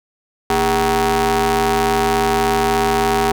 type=ring-modulated tone; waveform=sawtooth; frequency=177.1 Hz; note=F3; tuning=24 cents sharp; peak=-7 dBFS; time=0.5-3.32 s; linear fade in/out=2 ms; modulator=583 Hz; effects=none